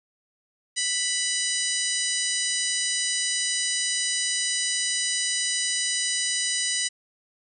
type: harmonic tone with a mistuned harmonic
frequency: 987.8 Hz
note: B5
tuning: in tune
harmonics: 2 / 3 / 4 / 5 / 6 / 7 / 8 / 9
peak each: -32 / -32 / -32 / -32 / -32 / -32 / -32 / -32 dBFS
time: 0.76-6.89 s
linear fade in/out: 20 ms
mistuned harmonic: 8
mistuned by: +72 cents
effects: none